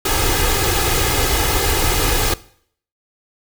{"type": "noise with comb filter", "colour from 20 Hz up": "pink", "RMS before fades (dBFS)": -17, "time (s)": [0.05, 2.34], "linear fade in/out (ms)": 5, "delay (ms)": 2.4, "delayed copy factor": 0.7, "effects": ["noise-tail reverb RT60 0.6 s tail -19 dB re dry"]}